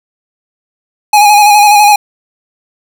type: tone with vibrato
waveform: square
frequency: 830.6 Hz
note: G#5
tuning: in tune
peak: -3 dBFS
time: 1.13-1.96 s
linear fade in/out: 5 ms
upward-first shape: square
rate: 12 Hz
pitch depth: 28 cents each way
effects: none